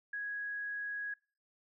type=tone; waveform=sine; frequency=1661.2 Hz; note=G#6; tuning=in tune; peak=-36 dBFS; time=0.13-1.14 s; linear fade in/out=5 ms; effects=noise-tail reverb RT60 0.4 s tail -25 dB re dry